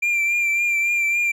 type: tone with vibrato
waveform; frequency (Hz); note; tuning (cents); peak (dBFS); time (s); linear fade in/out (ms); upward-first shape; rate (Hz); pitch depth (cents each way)
triangle; 2373; D7; +17; -16; 0.02-1.32; 10; triangle; 3.6; 36
effects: none